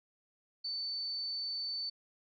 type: tone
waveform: sine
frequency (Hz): 4522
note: C#8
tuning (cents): +34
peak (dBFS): -35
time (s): 0.64-1.9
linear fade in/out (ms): 10
effects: none